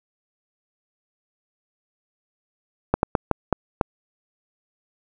slowing click train, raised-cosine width 1 ms, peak -3 dBFS, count 6, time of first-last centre 2.94-3.812 s, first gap 91 ms, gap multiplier 1.33, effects none

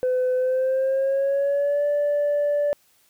sine tone with pitch glide, 507 to 582.4 Hz, B4 to D5, +45 to -15 cents, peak -17 dBFS, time 0.03-2.73 s, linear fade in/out 0 ms, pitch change +240 cents, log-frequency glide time 0.35-1.86 s, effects tanh soft clip ceiling -17 dBFS + white hiss -61 dBFS RMS until 3.09 s

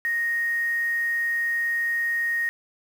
sine tone with quantisation, 1864.7 Hz, A#6, in tune, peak -22 dBFS, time 0.05-2.49 s, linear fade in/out 0 ms, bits 7, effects none

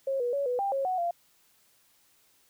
sine tone with pitch steps, 541 / 485 / 562 / 494 / 793 / 545 / 741 / 690 Hz, C#5 / B4 / C#5 / B4 / G5 / C#5 / F#5 / F5, -42 / -31 / +24 / 0 / +20 / -29 / +2 / -21 cents, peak -26 dBFS, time 0.07-1.11 s, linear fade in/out 5 ms, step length 130 ms, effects white hiss -65 dBFS RMS until 2.49 s

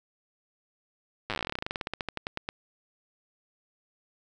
slowing click train, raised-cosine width 0.3 ms, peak -15 dBFS, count 30, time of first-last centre 1.3-2.489 s, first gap 8 ms, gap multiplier 1.1, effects none

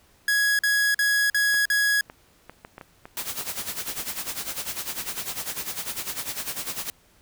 45% pulse tone bursts, 1668 Hz, G#6, 7 cents sharp, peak -19 dBFS, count 5, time 0.28-2.01 s, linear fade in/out 2 ms, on 310 ms, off 45 ms
clicks, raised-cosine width 0.5 ms, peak -24 dBFS, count 8, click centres 1.543 / 2.099 / 2.496 / 2.649 / 2.781 / 2.812 / 3.055 / 3.41 s
white noise with tremolo, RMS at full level -29 dBFS, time 3.17-6.9 s, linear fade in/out 0 ms, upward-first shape sine, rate 10 Hz, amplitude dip 75%
effects pink hiss -59 dBFS RMS until 7.21 s

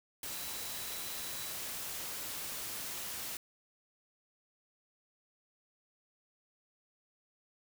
sine tone in noise, 3951 Hz, B7, in tune, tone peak -50 dBFS, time 0.31-1.53 s, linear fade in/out 2 ms, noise white, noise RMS -41 dBFS, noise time 0.23-3.37 s, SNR -12 dB, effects none

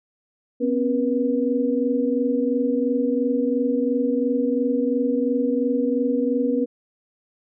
sine tone cluster, 248.2 / 271.1 / 481.8 Hz, B3 / C#4 / B4, +9 / -38 / -43 cents, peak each -23 dBFS, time 0.6-6.66 s, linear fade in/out 20 ms, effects none

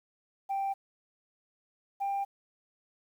sine tone pair in turn, 785 / 793.7 Hz, G5 / G5, +2 / +21 cents, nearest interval unison, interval 19 cents, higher second, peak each -27 dBFS, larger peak neither, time 0.49-0.74 / 2-2.25 s, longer neither, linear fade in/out 20 ms, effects tanh soft clip ceiling -27 dBFS + 10-bit

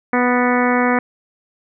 harmonic tone with a mistuned harmonic, 246.5 Hz, B3, 3 cents flat, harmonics 1 / 2 / 3 / 4 / 5 / 6 / 7 / 8 / 9, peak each -17 / -20 / -22 / -23 / -24 / -25 / -25 / -26 / -27 dBFS, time 0.13-0.99 s, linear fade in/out 2 ms, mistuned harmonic 7, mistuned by +29 cents, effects none

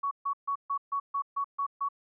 sine tone bursts, 1119 Hz, C#6, 16 cents sharp, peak -27 dBFS, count 9, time 0.03-1.888 s, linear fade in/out 10 ms, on 82 ms, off 140 ms, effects none

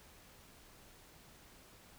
silence, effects pink hiss -60 dBFS RMS until 1.98 s

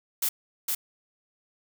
blue noise with echo, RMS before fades -26 dBFS, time 0.22-0.29 s, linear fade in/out 5 ms, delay 460 ms, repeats 1, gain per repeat -2 dB, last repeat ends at 0.75 s, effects none

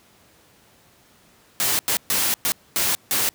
white noise bursts at uneven times, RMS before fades -21 dBFS, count 6, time 1.6-1.79 / 1.88-1.97 / 2.1-2.34 / 2.45-2.52 / 2.76-2.95 / 3.11-3.29 s, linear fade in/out 0 ms, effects pink hiss -55 dBFS RMS until 3.34 s + high-pass 80 Hz 12 dB/octave

